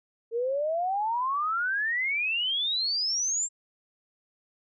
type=exponential sweep; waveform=sine; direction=up; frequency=449.7 to 7530 Hz; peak=-25 dBFS; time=0.31-3.49 s; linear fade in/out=50 ms; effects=none